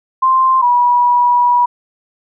sine tone pair in turn, 1046.5 / 971.6 Hz, C6 / B5, 0 / -29 cents, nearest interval minor second, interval 129 cents, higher first, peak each -8 dBFS, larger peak neither, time 0.22-0.62 / 0.62-1.66 s, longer second, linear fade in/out 10 ms, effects none

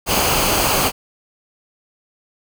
pink noise with comb filter, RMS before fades -17 dBFS, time 0.06-0.92 s, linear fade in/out 50 ms, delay 0.54 ms, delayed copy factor -0.5, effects none

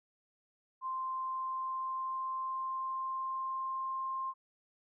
sine tone with pitch glide, 1045 to 1057.1 Hz, C6 to C6, -2 to +17 cents, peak -34 dBFS, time 0.81-4.34 s, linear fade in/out 50 ms, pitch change +19 cents, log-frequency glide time 1.18-4.05 s, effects none

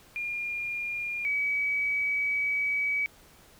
sine tone pair in turn, 2412 / 2277 Hz, D7 / C#7, +46 / +46 cents, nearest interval minor second, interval 100 cents, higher first, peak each -30 / -25 dBFS, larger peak second, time 0.16-1.25 / 1.25-3.06 s, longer second, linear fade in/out 0 ms, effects pink hiss -56 dBFS RMS until 3.59 s

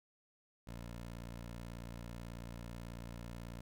15% pulse tone, 58.27 Hz, A#1, in tune, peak -39 dBFS, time 0.67-3.61 s, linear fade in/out 5 ms, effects none

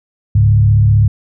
sine tone with frequency modulation, 105 Hz, G#2, 19 cents sharp, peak -6 dBFS, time 0.35-1.08 s, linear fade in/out 5 ms, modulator 35.6 Hz, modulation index 0.69, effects none

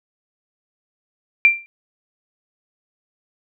sine tone with exponential decay, 2363 Hz, D7, 10 cents sharp, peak -5 dBFS, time 1.45-1.66 s, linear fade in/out 0 ms, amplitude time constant 44 ms, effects none

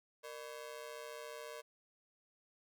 sawtooth ring-modulated tone, 533 Hz, C5, 32 cents sharp, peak -39 dBFS, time 0.23-1.62 s, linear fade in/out 20 ms, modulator 67.2 Hz, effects none

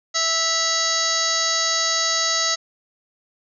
harmonic tone with a mistuned harmonic, 656 Hz, E5, 9 cents flat, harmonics 1 / 2 / 3 / 4 / 5 / 6 / 7 / 8 / 9 / 10, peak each -31 / -27 / -27 / -37 / -36 / -25 / -26 / -27 / -32 / -25 dBFS, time 0.14-2.56 s, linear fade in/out 20 ms, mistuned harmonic 4, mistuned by +130 cents, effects none

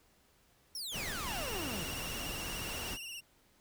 sawtooth exponential sweep, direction down, 5700 to 155.56 Hz, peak -36 dBFS, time 0.75-1.84 s, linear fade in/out 2 ms
pink noise, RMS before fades -41 dBFS, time 0.91-2.98 s, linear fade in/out 50 ms
sawtooth tone with vibrato, 2794 Hz, F7, in tune, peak -39 dBFS, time 1.26-3.21 s, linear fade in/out 20 ms, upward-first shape triangle, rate 17 Hz, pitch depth 82 cents each way
effects pink hiss -68 dBFS RMS until 3.6 s

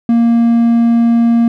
triangle tone, 233.1 Hz, A#3, in tune, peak -5 dBFS, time 0.09-1.48 s, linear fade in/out 2 ms, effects none

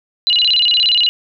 sine tone with vibrato, 3400 Hz, G#7, 40 cents sharp, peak -10 dBFS, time 0.27-1.09 s, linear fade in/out 0 ms, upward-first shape square, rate 17 Hz, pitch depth 290 cents each way, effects none

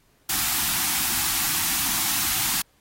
white band-stop noise, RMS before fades -24 dBFS, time 0.29-2.62 s, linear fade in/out 5 ms, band 350 to 700 Hz, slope 96 dB/octave, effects pink hiss -63 dBFS RMS until 2.8 s + AAC 48 kbps

